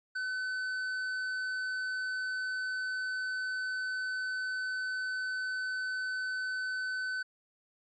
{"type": "tone with tanh clipping", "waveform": "sine", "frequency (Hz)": 1514, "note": "F#6", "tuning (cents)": 39, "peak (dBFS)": -34, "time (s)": [0.15, 7.23], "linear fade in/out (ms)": 10, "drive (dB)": 9, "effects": ["resampled to 16000 Hz"]}